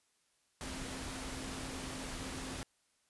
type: tone in noise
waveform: sine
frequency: 261.6 Hz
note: C4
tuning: in tune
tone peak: -47 dBFS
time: 0.61-2.63 s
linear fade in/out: 0 ms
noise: pink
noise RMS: -43 dBFS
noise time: 0.61-2.63 s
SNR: -7 dB
effects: white hiss -75 dBFS RMS until 3.09 s + resampled to 24000 Hz